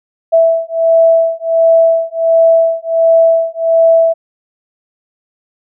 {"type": "beating tone pair", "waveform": "sine", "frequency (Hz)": [658, 659.4], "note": ["E5", "E5"], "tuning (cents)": [-3, 0], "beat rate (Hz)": 1.4, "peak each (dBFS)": -10, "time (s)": [0.32, 4.14], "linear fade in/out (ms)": 20, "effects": []}